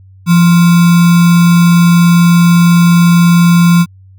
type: tone with sample-and-hold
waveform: sine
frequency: 172.1 Hz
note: F3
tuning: 25 cents flat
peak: -3 dBFS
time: 0.26-3.86 s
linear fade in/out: 50 ms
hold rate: 1225 Hz
effects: added 95 Hz sine -36 dBFS peak until 4.18 s